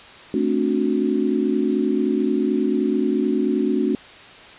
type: chord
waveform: sine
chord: D dominant seventh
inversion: second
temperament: just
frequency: 220.2 / 264.3 / 293.7 / 367.1 Hz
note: A3 / C4 / D4 / F#4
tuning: +2 / +18 / 0 / -14 cents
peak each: -23 dBFS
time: 0.34-3.95 s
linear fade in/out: 2 ms
effects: white hiss -42 dBFS RMS until 4.58 s + resampled to 8000 Hz